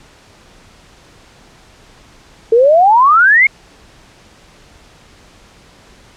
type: exponential sweep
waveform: sine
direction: up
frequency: 440 to 2217 Hz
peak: -5 dBFS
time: 2.52-3.47 s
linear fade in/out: 5 ms
effects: pink hiss -44 dBFS RMS until 6.16 s + low-pass 7000 Hz 12 dB/octave